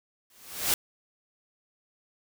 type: noise with exponential growth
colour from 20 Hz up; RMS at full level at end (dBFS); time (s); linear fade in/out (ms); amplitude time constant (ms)
white; -22; 0.3-0.74; 2; 94
effects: none